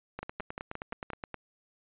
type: two click trains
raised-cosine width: 0.5 ms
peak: -22 / -22 dBFS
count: 6 / 12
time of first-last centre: 0.23-1.103 / 0.19-1.343 s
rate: 5.73 / 9.54 Hz
effects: resampled to 8000 Hz